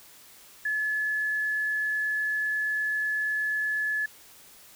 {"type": "tone with frequency modulation", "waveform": "sine", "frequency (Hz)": 1715, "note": "A6", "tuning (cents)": -45, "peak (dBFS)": -25, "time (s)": [0.65, 4.06], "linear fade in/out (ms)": 5, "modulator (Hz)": 28.2, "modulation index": 0.2, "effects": ["white hiss -52 dBFS RMS until 4.75 s"]}